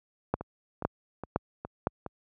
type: two click trains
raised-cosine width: 1 ms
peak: -11 / -22 dBFS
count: 4 / 5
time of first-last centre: 0.34-1.871 / 0.41-2.063 s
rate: 1.96 / 2.42 Hz
effects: high-pass 60 Hz 12 dB/octave